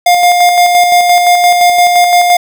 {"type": "tone with tremolo", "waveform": "square", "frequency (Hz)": 707, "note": "F5", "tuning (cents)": 21, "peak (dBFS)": -4, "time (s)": [0.06, 2.37], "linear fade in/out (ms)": 5, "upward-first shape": "square", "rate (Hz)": 5.8, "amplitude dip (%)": 35, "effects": []}